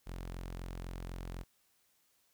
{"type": "tone", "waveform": "sawtooth", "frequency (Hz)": 44, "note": "F1", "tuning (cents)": 14, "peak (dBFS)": -37, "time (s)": [0.06, 1.44], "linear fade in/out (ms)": 20, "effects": ["white hiss -73 dBFS RMS until 2.33 s"]}